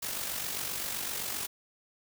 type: noise with amplitude modulation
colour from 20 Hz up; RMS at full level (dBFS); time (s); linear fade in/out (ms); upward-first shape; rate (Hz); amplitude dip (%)
white; -33; 0.02-1.47; 10; sine; 47.7; 50
effects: none